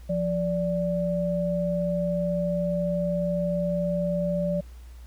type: tone pair together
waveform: sine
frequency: 174.13 / 584 Hz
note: F3 / D5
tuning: -5 / -10 cents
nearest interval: octave + major sixth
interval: 2095 cents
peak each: -26 dBFS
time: 0.09-4.61 s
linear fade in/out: 10 ms
effects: added 60 Hz sine -41 dBFS peak until 5.06 s + pink hiss -58 dBFS RMS until 5.06 s